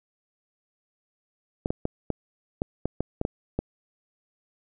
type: clicks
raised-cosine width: 2 ms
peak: -12 dBFS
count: 10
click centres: 1.659 / 1.705 / 1.854 / 2.103 / 2.619 / 2.856 / 3.006 / 3.214 / 3.251 / 3.59 s
effects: none